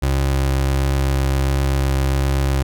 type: tone with vibrato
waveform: 30% pulse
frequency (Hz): 67.7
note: C#2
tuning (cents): -40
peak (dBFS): -13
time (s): 0.02-2.63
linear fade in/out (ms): 10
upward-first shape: triangle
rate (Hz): 1.4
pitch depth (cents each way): 12
effects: none